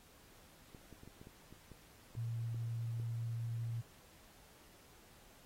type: clicks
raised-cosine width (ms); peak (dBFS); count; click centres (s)
3; -40; 11; 0.748 / 0.927 / 1.034 / 1.076 / 1.215 / 1.271 / 1.526 / 1.717 / 2.152 / 2.545 / 2.999
type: tone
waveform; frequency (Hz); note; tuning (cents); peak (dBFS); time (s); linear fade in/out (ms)
sine; 115.9; A#2; -10; -37; 2.16-3.82; 20
effects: pink hiss -63 dBFS RMS until 5.45 s + AAC 48 kbps